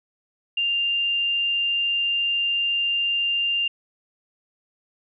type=tone with frequency modulation; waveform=sine; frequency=2794 Hz; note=F7; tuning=in tune; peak=-20 dBFS; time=0.57-3.68 s; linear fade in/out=5 ms; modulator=22.4 Hz; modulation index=0.26; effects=none